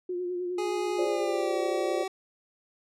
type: tone with vibrato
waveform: sine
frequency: 357.9 Hz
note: F4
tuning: 42 cents sharp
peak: -29 dBFS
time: 0.09-1.07 s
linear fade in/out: 5 ms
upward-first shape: sine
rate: 9.7 Hz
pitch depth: 34 cents each way
type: tone with pitch glide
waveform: 25% pulse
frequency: 415.3 to 380.8 Hz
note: G#4 to F#4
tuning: 0 to +50 cents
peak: -27 dBFS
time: 0.58-2.08 s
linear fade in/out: 5 ms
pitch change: -150 cents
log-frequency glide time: 1.03-1.59 s
type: chord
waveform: sine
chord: D half-diminished seventh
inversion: first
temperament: equal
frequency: 349.2 / 415.3 / 523.3 / 587.3 Hz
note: F4 / Ab4 / C5 / D5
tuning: 0 / 0 / 0 / 0 cents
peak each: -31 / -36 / -33 / -32 dBFS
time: 0.98-2.04 s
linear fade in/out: 10 ms
effects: low-pass 9000 Hz 12 dB/octave